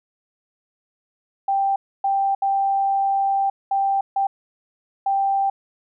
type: tone bursts at uneven times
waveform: sine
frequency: 786 Hz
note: G5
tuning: 4 cents sharp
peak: -17 dBFS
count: 6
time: 1.48-1.76 / 2.04-2.35 / 2.42-3.5 / 3.71-4.01 / 4.16-4.27 / 5.06-5.5 s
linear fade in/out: 5 ms
effects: none